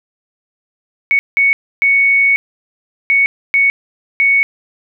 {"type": "tone bursts at uneven times", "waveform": "sine", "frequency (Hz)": 2222, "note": "C#7", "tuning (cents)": 4, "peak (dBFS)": -8, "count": 6, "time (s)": [[1.11, 1.19], [1.37, 1.53], [1.82, 2.36], [3.1, 3.26], [3.54, 3.7], [4.2, 4.43]], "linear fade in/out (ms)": 0, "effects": []}